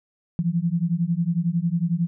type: beating tone pair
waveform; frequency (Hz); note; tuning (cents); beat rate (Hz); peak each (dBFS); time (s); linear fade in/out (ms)
sine; 164.81 / 175.81; E3 / F3; 0 / +12; 11; -23; 0.39-2.07; 0
effects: none